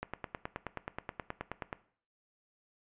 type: click train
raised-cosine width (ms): 0.5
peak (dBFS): -21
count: 17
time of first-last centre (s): 0.03-1.729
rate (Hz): 9.42
effects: noise-tail reverb RT60 0.5 s tail -17 dB re dry + resampled to 8000 Hz